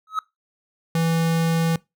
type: tone with exponential growth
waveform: triangle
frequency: 1281 Hz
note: E6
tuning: 50 cents flat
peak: -15 dBFS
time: 0.07-0.19 s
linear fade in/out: 2 ms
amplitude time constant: 25 ms
type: tone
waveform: square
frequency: 164.81 Hz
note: E3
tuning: in tune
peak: -19 dBFS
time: 0.95-1.76 s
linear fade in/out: 2 ms
effects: noise-tail reverb RT60 0.2 s tail -22 dB re dry